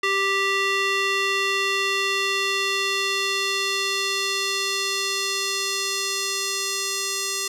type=tone with band-pass filter sweep; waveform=square; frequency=392 Hz; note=G4; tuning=in tune; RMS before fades=-24 dBFS; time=0.03-7.48 s; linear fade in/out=5 ms; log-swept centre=2300 to 6400 Hz; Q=1.2; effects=none